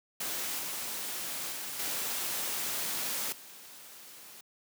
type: noise with level steps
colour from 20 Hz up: white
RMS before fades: -35 / -37 / -39 / -34 / -50 dBFS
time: 0.2-4.41 s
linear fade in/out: 5 ms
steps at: 0.59 / 1.52 / 1.79 / 3.32 s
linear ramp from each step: 5 ms
effects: high-pass 150 Hz 12 dB/octave